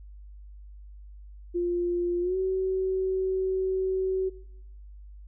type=tone with pitch glide; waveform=sine; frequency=350 to 377.3 Hz; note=F4 to F#4; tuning=+4 to +34 cents; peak=-24 dBFS; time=1.54-4.3 s; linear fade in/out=20 ms; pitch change=+130 cents; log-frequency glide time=2.21-2.37 s; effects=noise-tail reverb RT60 0.8 s tail -20 dB re dry + added 50 Hz sine -43 dBFS peak until 5.27 s